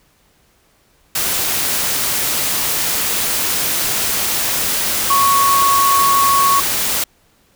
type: tone in noise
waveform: sine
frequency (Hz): 1108.7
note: C#6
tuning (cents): 0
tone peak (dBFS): -11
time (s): 5.1-6.6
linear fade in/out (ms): 5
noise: white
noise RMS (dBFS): -18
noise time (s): 1.15-7.04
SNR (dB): +4
effects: pink hiss -56 dBFS RMS until 7.55 s